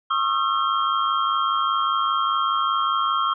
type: tone cluster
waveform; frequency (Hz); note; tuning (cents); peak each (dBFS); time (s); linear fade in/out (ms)
sine; 1091 / 1243 / 1348 / 3210; C#6 / D#6 / E6 / G7; -28 / -2 / +38 / +40; -23 / -26 / -23 / -30; 0.1-3.34; 10
effects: none